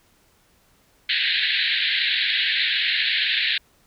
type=band-pass noise; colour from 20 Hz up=white; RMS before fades=-22 dBFS; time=1.09-3.58 s; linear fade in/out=5 ms; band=1600 to 4200 Hz; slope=96 dB/octave; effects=pink hiss -60 dBFS RMS until 3.86 s